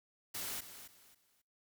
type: noise with echo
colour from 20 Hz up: white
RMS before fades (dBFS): -41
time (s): 0.34-0.61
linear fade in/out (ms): 10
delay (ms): 270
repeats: 3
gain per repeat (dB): -11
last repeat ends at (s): 1.42
effects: noise-tail reverb RT60 0.4 s tail -24 dB re dry